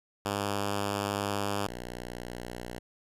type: tone pair in turn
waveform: 5% pulse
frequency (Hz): 101.2 / 60.33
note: G#2 / B1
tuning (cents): -44 / -40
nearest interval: major sixth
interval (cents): 896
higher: first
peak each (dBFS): -18 / -27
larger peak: first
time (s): 0.25-1.67 / 1.67-2.79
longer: first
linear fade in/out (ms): 5
effects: resampled to 32000 Hz